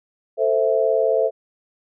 sine chord, A minor, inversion none, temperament equal with one note detuned, 444.6 / 523.3 / 659.3 Hz, A4 / C5 / E5, +18 / 0 / 0 cents, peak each -20 dBFS, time 0.37-1.31 s, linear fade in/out 50 ms, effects none

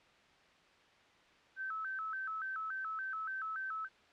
sine tone with vibrato, 1419 Hz, F6, 27 cents sharp, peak -37 dBFS, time 1.56-3.89 s, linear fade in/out 50 ms, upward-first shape square, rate 3.5 Hz, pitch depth 150 cents each way, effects white hiss -64 dBFS RMS until 4.12 s + low-pass 3000 Hz 12 dB/octave

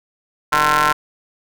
sawtooth ring-modulated tone, 147.3 Hz, D3, 6 cents sharp, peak -6 dBFS, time 0.52-0.93 s, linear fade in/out 10 ms, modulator 1200 Hz, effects none

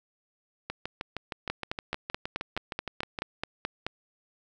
two click trains, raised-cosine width 0.3 ms, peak -17 / -14 dBFS, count 17 / 12, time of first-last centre 0.7-3.188 / 1.5-3.866 s, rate 6.43 / 4.65 Hz, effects none

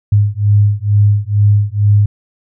sine beating tone pair, 102.1 / 104.3 Hz, G#2 / G#2, -29 / +8 cents, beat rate 2.2 Hz, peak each -11 dBFS, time 0.12-2.06 s, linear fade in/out 5 ms, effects none

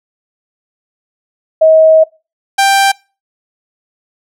sine / sawtooth tone pair in turn, 636 / 787.4 Hz, D#5 / G5, +38 / +8 cents, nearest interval major third, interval 370 cents, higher second, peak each -3 dBFS, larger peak neither, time 1.61-2.04 / 2.58-2.92 s, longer first, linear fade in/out 10 ms, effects noise-tail reverb RT60 0.3 s tail -23 dB re dry + low-pass 12000 Hz 12 dB/octave

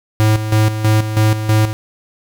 square tone with tremolo, 108.2 Hz, A2, 29 cents flat, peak -10 dBFS, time 0.2-1.73 s, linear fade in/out 0 ms, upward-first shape square, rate 3.1 Hz, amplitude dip 65%, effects none

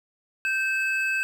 triangle tone pair together, 1559.4 / 2594 Hz, G6 / E7, -10 / -28 cents, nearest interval major sixth, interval 882 cents, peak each -24 dBFS, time 0.45-1.23 s, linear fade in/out 0 ms, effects none

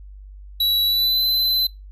square tone with pitch glide, 3919 to 4041 Hz, B7 to B7, -14 to +39 cents, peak -17 dBFS, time 0.6-1.67 s, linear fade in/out 5 ms, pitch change +53 cents, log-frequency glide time 0.85-1.23 s, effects noise-tail reverb RT60 0.2 s tail -24 dB re dry + added 49 Hz sine -37 dBFS peak until 1.91 s

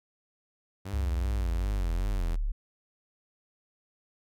sawtooth tone with vibrato, 91.7 Hz, F#2, 15 cents flat, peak -32 dBFS, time 0.85-2.36 s, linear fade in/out 10 ms, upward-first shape sine, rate 2.6 Hz, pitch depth 180 cents each way
sine exponential sweep, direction down, 70.1 to 34.65 Hz, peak -26 dBFS, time 0.93-2.52 s, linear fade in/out 10 ms
effects none

